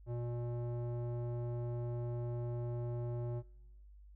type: tone with low-pass filter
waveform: square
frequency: 120 Hz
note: B2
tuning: 49 cents flat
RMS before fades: -39 dBFS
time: 0.06-3.43 s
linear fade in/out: 50 ms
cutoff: 610 Hz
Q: 1.3
effects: noise-tail reverb RT60 1.0 s tail -24 dB re dry + added 50 Hz sine -54 dBFS peak until 4.15 s